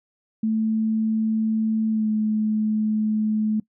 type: tone with pitch glide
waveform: sine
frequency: 220 to 215.3 Hz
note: A3 to A3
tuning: 0 to -37 cents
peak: -19 dBFS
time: 0.43-3.6 s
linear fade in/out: 5 ms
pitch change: -37 cents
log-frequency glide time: 1.9-2.08 s
effects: noise-tail reverb RT60 0.1 s tail -21 dB re dry